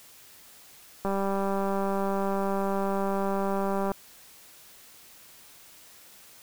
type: click train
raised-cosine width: 1 ms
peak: -16 dBFS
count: 563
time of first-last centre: 1.05-3.917 s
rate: 196 Hz
effects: white hiss -52 dBFS RMS until 6.42 s